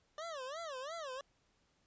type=tone with vibrato; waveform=25% pulse; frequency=587.3 Hz; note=D5; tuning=in tune; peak=-38 dBFS; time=0.18-1.21 s; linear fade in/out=2 ms; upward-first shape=sine; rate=2.9 Hz; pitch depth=250 cents each way; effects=pink hiss -75 dBFS RMS until 1.86 s + resampled to 16000 Hz